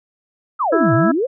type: exponential two-way sweep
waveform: sine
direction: down then up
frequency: 1361 to 111.4 to 564 Hz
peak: -15 dBFS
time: 0.59-1.27 s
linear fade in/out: 20 ms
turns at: 0.94 s
type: harmonic tone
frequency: 329.6 Hz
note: E4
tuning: in tune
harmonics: 1 / 2 / 3 / 4 / 5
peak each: -16 / -19 / -29 / -20 / -25 dBFS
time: 0.72-1.12 s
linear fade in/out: 10 ms
effects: none